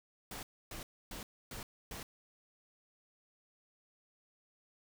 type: noise bursts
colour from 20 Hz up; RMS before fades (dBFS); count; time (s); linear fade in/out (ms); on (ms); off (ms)
pink; -45; 5; 0.31-2.03; 2; 120; 280
effects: none